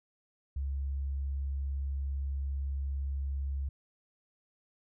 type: tone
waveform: sine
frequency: 68.8 Hz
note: C#2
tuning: 12 cents flat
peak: -31 dBFS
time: 0.56-3.69 s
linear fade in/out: 5 ms
effects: none